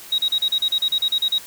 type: tone bursts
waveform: sine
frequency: 3805 Hz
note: A#7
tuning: 35 cents sharp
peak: -15 dBFS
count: 13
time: 0.12-1.383 s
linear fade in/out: 5 ms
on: 63 ms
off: 37 ms
effects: tanh soft clip ceiling -12 dBFS + white hiss -40 dBFS RMS until 1.46 s